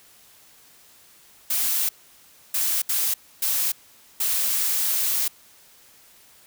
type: noise bursts at uneven times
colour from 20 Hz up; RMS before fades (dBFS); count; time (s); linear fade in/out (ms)
blue; -23; 5; 1.5-1.89 / 2.54-2.82 / 2.89-3.14 / 3.42-3.72 / 4.2-5.28; 5
effects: white hiss -53 dBFS RMS until 6.46 s